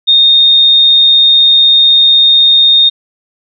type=tone; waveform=sine; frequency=3682 Hz; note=A#7; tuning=22 cents flat; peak=-3 dBFS; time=0.07-2.9 s; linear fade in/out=20 ms; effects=none